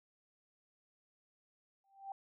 sine tone with exponential growth, 784 Hz, G5, in tune, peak -38 dBFS, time 1.84-2.12 s, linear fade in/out 2 ms, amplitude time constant 60 ms, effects none

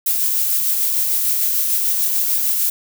violet noise with tremolo, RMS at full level -17 dBFS, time 0.06-2.7 s, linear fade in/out 5 ms, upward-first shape sine, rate 6.7 Hz, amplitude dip 25%, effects none

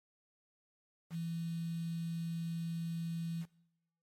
sine tone with quantisation, 166.6 Hz, E3, 19 cents sharp, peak -36 dBFS, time 1.1-3.46 s, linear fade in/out 50 ms, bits 9, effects noise-tail reverb RT60 0.8 s tail -21 dB re dry + MP3 64 kbps

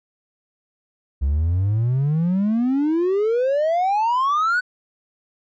triangle exponential sweep, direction up, 65.8 to 1513 Hz, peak -14 dBFS, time 1.21-4.61 s, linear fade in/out 20 ms, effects tanh soft clip ceiling -11 dBFS + resampled to 16000 Hz

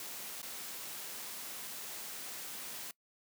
white noise with dropouts, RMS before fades -44 dBFS, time 0-2.91 s, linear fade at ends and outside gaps 1 ms, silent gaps 0.417-0.429 s, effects noise-tail reverb RT60 0.1 s tail -22 dB re dry + high-pass 150 Hz 12 dB/octave

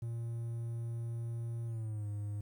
triangle tone with pitch glide, 116.54 to 103.23 Hz, A#2 to G#2, 0 to -10 cents, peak -34 dBFS, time 0.02-2.41 s, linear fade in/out 5 ms, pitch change -210 cents, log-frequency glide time 1.66-2.07 s, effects 11-bit

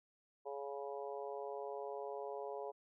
harmonic tone, 140 Hz, C#3, 18 cents sharp, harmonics 3 / 4 / 5 / 6 / 7, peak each -45 / -47 / -49 / -51 / -52 dBFS, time 0.45-2.72 s, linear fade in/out 20 ms, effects none

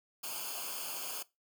white noise with comb filter, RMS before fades -40 dBFS, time 0.23-1.23 s, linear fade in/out 10 ms, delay 0.52 ms, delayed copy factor -0.9, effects noise-tail reverb RT60 0.2 s tail -19 dB re dry

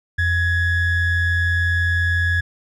triangle ring-modulated tone, 880 Hz, A5, in tune, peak -11 dBFS, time 0.18-2.41 s, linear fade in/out 10 ms, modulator 793 Hz, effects none

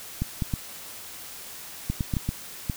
clicks, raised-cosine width 5 ms, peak -13 dBFS, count 9, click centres 0.22 / 0.422 / 0.538 / 1.9 / 2.008 / 2.138 / 2.168 / 2.29 / 2.698 s, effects white hiss -41 dBFS RMS until 2.76 s

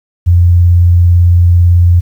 sine tone with vibrato, 87.31 Hz, F2, in tune, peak -3 dBFS, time 0.26-2.01 s, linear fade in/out 20 ms, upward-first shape sine, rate 18 Hz, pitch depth 16 cents each way, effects 7-bit

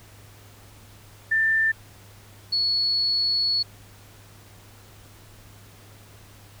sine tone pair in turn, 1783 / 4390 Hz, A6 / C#8, +22 / -18 cents, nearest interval octave + major third, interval 1560 cents, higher second, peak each -18 / -20 dBFS, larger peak first, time 1.31-1.72 / 2.52-3.63 s, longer second, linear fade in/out 10 ms, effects added 102 Hz sine -49 dBFS peak until 6.6 s + pink hiss -51 dBFS RMS until 6.6 s

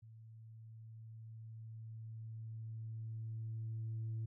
sine tone with level ramp, 111.7 Hz, A2, 27 cents sharp, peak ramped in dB -54 to -36 dBFS, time 0.02-4.26 s, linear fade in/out 10 ms, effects tanh soft clip ceiling -36 dBFS

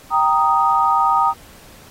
sine chord, Eb major, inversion first, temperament equal, 784 / 932.3 / 1244.5 Hz, G5 / Bb5 / Eb6, 0 / 0 / 0 cents, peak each -19 / -17 / -16 dBFS, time 0.1-1.34 s, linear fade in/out 50 ms, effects pink hiss -45 dBFS RMS until 1.9 s + AAC 48 kbps

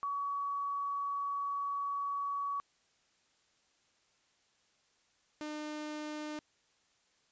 sine / sawtooth tone pair in turn, 1130 / 302.5 Hz, C#6 / D#4, +33 / -49 cents, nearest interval octave + major seventh, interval 2282 cents, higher first, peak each -33 / -35 dBFS, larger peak first, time 0.03-2.6 / 5.41-6.39 s, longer first, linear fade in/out 0 ms, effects white hiss -72 dBFS RMS until 7.31 s + resampled to 16000 Hz

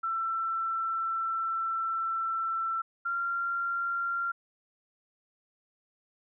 sine tone pair in turn, 1339 / 1381.4 Hz, E6 / F6, +27 / -19 cents, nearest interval minor second, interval 54 cents, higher second, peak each -28 dBFS, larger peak neither, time 0.03-2.82 / 3.05-4.32 s, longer first, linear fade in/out 10 ms, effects none

